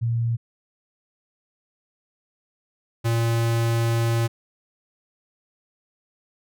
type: tone pair in turn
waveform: sine / square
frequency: 116.54 / 115.67 Hz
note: A#2 / A#2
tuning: 0 / -13 cents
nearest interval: unison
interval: 13 cents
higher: first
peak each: -20 / -20 dBFS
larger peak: neither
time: 0.01-0.37 / 3.04-4.28 s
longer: second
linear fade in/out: 20 ms
effects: none